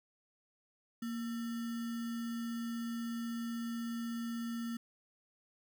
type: tone with sample-and-hold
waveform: sine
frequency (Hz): 233.1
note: A#3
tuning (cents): 0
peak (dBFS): -36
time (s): 1.02-4.77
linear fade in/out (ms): 5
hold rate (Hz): 1575
effects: none